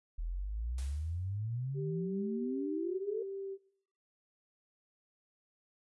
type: exponential sweep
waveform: sine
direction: up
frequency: 39.43 to 460.7 Hz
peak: -34 dBFS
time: 0.18-3.23 s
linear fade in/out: 10 ms
type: noise with exponential decay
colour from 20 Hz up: white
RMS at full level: -49 dBFS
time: 0.78-1.38 s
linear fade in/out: 2 ms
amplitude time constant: 130 ms
type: tone with vibrato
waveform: sine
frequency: 390 Hz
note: G4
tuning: 9 cents flat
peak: -38 dBFS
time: 1.74-3.58 s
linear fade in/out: 50 ms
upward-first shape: sine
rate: 2.6 Hz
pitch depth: 8 cents each way
effects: noise-tail reverb RT60 0.7 s tail -21 dB re dry + resampled to 24000 Hz